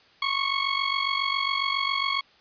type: tone with amplitude modulation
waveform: 15% pulse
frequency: 1100 Hz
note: C#6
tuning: 14 cents flat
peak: -14 dBFS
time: 0.22-2.21 s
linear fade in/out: 5 ms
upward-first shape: sine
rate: 47.3 Hz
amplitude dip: 70%
effects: white hiss -57 dBFS RMS until 2.4 s + resampled to 11025 Hz